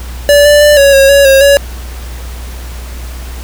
square tone with pitch steps, 578 / 587 / 591 / 558 / 545 / 561 / 540 / 563 Hz, D5 / D5 / D5 / C#5 / C#5 / C#5 / C#5 / C#5, -28 / -1 / +11 / +11 / -29 / +21 / -45 / +27 cents, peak -3 dBFS, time 0.29-1.57 s, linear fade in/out 0 ms, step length 160 ms, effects added 61 Hz sine -21 dBFS peak until 3.43 s + pink hiss -31 dBFS RMS until 3.43 s

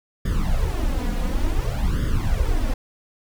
brown noise with flanger, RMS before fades -21 dBFS, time 0.25-2.74 s, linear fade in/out 5 ms, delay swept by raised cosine 0.59 to 4.19 ms, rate 0.56 Hz, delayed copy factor +0.85, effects none

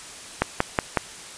click train, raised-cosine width 0.5 ms, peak -3 dBFS, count 4, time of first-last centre 0.42-0.972 s, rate 5.43 Hz, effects white hiss -40 dBFS RMS until 1.37 s + resampled to 22050 Hz

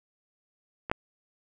clicks, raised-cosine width 0.5 ms, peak -19 / -9 dBFS, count 2, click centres 0.898 / 0.915 s, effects none

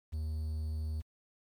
triangle tone with quantisation, 77.78 Hz, D#2, in tune, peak -31 dBFS, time 0.12-1.02 s, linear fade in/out 20 ms, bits 10, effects MP3 96 kbps

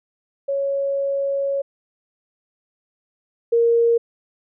sine tone pair in turn, 554.4 / 466.2 Hz, C#5 / A#4, 0 / 0 cents, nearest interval minor third, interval 300 cents, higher first, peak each -19 / -13 dBFS, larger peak second, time 0.48-1.62 / 3.52-3.98 s, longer first, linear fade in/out 10 ms, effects none

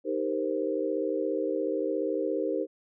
sine chord, C minor seventh, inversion first, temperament equal, 311.1 / 392 / 466.2 / 523.3 Hz, Eb4 / G4 / Bb4 / C5, 0 / 0 / 0 / 0 cents, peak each -32 dBFS, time 0.04-2.67 s, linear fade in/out 50 ms, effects none

